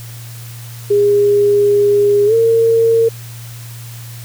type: tone with pitch glide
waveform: sine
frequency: 408.9 to 456.3 Hz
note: G#4 to A#4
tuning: -27 to -37 cents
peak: -8 dBFS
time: 0.9-3.09 s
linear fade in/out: 10 ms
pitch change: +190 cents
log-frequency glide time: 2.26-2.34 s
effects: added 117 Hz sine -29 dBFS peak until 4.24 s + white hiss -37 dBFS RMS until 4.24 s